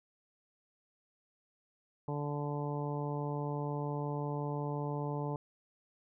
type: harmonic tone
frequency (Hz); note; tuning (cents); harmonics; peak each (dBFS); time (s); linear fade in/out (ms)
145.8; D3; -12; 1 / 2 / 3 / 4 / 5 / 6 / 7; -36 / -42 / -41 / -45 / -48 / -43 / -48; 2.08-5.36; 2
effects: none